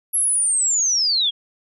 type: linear sweep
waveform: sine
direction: down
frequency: 11350 to 3203 Hz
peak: -16 dBFS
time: 0.13-1.31 s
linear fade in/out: 20 ms
effects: none